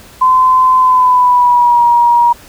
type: tone with pitch glide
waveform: sine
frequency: 1026 to 951.8 Hz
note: C6 to A#5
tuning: -34 to +36 cents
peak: -5 dBFS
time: 0.21-2.33 s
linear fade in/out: 10 ms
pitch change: -130 cents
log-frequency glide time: 0.78-1.83 s
effects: pink hiss -38 dBFS RMS until 2.48 s